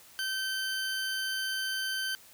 20% pulse tone, 1545 Hz, G6, 26 cents flat, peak -26 dBFS, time 0.19-2.15 s, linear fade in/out 0 ms, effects white hiss -55 dBFS RMS until 2.33 s

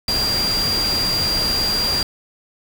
sine tone in noise, 4759 Hz, D8, 22 cents sharp, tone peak -18 dBFS, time 0.08-2.03 s, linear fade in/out 2 ms, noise pink, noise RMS -25 dBFS, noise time 0.08-2.03 s, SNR +4 dB, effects none

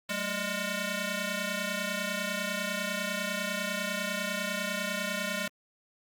10% pulse ring-modulated tone, 410 Hz, G#4, 22 cents flat, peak -19 dBFS, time 0.09-5.48 s, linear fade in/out 5 ms, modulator 1010 Hz, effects Opus 48 kbps

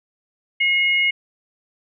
sine tone pair together, 2159 / 2882 Hz, C#7 / F#7, -46 / -46 cents, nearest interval perfect fourth, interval 500 cents, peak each -16 / -22 dBFS, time 0.6-1.11 s, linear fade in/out 10 ms, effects none

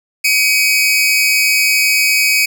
sawtooth tone pair together, 2273 / 2521 Hz, C#7 / D#7, +43 / +22 cents, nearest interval major second, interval 179 cents, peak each -10 dBFS, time 0.24-2.46 s, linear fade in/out 10 ms, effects none

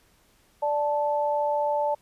sine tone pair together, 587.3 / 876.7 Hz, D5 / A5, 0 / -7 cents, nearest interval perfect fifth, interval 693 cents, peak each -25 dBFS, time 0.62-1.95 s, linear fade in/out 10 ms, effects pink hiss -62 dBFS RMS until 2.01 s + resampled to 32000 Hz

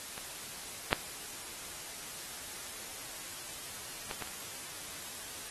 clicks, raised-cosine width 0.3 ms, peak -25 / -8 / -20 / -21 / -29 dBFS, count 5, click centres 0.179 / 0.929 / 4.112 / 4.223 / 4.274 s, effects white hiss -44 dBFS RMS until 5.5 s + AAC 32 kbps

